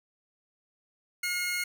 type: tone pair together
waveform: sawtooth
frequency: 1430.8 / 2155 Hz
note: F6 / C#7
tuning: +41 / -49 cents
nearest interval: perfect fifth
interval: 710 cents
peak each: -33 / -26 dBFS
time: 1.23-1.64 s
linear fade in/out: 5 ms
effects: none